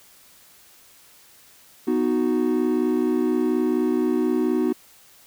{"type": "chord", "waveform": "triangle", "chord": "B major", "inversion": "none", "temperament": "equal", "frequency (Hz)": [246.9, 311.1, 370], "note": ["B3", "D#4", "F#4"], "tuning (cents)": [0, 0, 0], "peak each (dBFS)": -21, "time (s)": [1.87, 4.73], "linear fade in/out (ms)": 10, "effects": ["tanh soft clip ceiling -8 dBFS", "white hiss -52 dBFS RMS until 5.26 s"]}